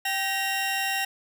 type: tone cluster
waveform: 35% pulse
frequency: 779 / 1888 / 2769 Hz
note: G5 / A#6 / F7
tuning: -11 / +22 / -15 cents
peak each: -28 dBFS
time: 0.05-1.05 s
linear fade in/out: 5 ms
effects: none